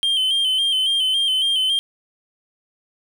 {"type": "tone with vibrato", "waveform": "triangle", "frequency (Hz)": 3124, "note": "G7", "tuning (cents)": -7, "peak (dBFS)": -15, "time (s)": [0.03, 1.79], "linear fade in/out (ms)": 0, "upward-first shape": "square", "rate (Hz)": 3.6, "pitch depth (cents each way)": 41, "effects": []}